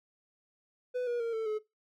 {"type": "tone with pitch steps", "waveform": "triangle", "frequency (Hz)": [498.2, 479.8, 462.2, 445.1, 428.7], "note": ["B4", "A#4", "A#4", "A4", "A4"], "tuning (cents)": [15, 50, -15, 20, -45], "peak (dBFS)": -28, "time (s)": [0.94, 1.59], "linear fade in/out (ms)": 20, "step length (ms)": 130, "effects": ["noise-tail reverb RT60 0.2 s tail -19 dB re dry"]}